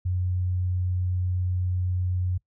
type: tone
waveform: sine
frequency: 90.8 Hz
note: F#2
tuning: 32 cents flat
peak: -23 dBFS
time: 0.05-2.38 s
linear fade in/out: 10 ms
effects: noise-tail reverb RT60 0.1 s tail -22 dB re dry